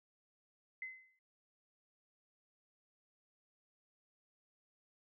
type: tone with exponential decay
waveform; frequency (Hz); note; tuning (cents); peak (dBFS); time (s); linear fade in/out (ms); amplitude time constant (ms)
sine; 2049; C7; -37; -39; 0.82-1.19; 2; 80
effects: none